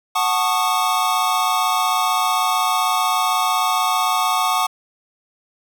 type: chord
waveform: square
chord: D# half-diminished seventh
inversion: first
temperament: equal with one note detuned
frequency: 740 / 880 / 1108.7 / 1224.5 Hz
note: F#5 / A5 / C#6 / D#6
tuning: 0 / 0 / 0 / -28 cents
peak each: -23 / -24 / -22 / -23 dBFS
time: 0.15-4.67 s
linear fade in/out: 10 ms
effects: none